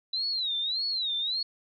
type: tone with vibrato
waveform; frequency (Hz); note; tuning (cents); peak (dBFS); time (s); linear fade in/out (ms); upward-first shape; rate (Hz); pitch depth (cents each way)
sine; 3951; B7; 0; -27; 0.13-1.43; 5; sine; 1.7; 180
effects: none